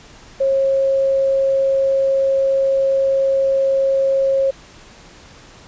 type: tone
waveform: sine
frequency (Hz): 541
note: C#5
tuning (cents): -42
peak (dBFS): -13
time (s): 0.4-4.51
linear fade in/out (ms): 10
effects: pink hiss -43 dBFS RMS until 5.67 s + resampled to 16000 Hz